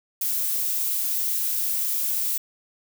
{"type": "noise", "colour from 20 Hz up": "violet", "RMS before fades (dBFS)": -25, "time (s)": [0.21, 2.38], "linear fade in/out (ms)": 5, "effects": []}